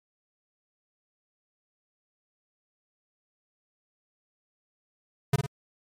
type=tone with echo; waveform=square; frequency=138.59 Hz; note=C#3; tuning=in tune; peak=-19 dBFS; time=5.33-5.36 s; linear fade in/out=5 ms; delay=52 ms; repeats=2; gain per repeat=-6 dB; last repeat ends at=5.464 s; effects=MP3 64 kbps